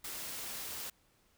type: noise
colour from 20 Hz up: white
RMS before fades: -42 dBFS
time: 0.04-0.9 s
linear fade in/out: 5 ms
effects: pink hiss -70 dBFS RMS until 1.37 s